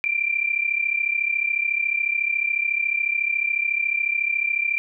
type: tone pair together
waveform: sine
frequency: 2349 / 2383 Hz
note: D7 / D7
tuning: 0 / +25 cents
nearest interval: unison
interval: 25 cents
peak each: -23 dBFS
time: 0.04-4.78 s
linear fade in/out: 0 ms
effects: none